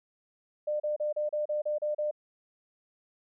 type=tone bursts; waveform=sine; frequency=600 Hz; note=D5; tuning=37 cents sharp; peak=-27 dBFS; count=9; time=0.67-2.112 s; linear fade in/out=10 ms; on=130 ms; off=34 ms; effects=none